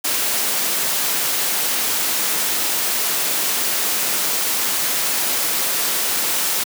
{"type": "noise", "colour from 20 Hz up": "white", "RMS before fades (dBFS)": -20, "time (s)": [0.04, 6.64], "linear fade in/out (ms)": 10, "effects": ["high-pass 200 Hz 12 dB/octave"]}